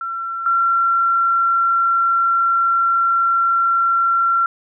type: tone pair in turn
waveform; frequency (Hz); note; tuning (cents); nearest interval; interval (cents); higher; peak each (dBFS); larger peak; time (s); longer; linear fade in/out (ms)
sine; 1355 / 1363.6; E6 / F6; +47 / -42; unison; 11; second; -22 / -13; second; 0.01-0.46 / 0.46-4.46; second; 2
effects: none